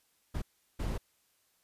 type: noise bursts at uneven times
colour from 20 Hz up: brown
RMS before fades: -34 dBFS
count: 2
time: 0.34-0.42 / 0.79-0.98 s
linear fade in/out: 10 ms
effects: white hiss -72 dBFS RMS until 1.63 s + resampled to 32000 Hz